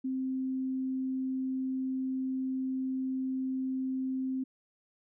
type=tone; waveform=sine; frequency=261.6 Hz; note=C4; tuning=in tune; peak=-30 dBFS; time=0.04-4.44 s; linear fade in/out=10 ms; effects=none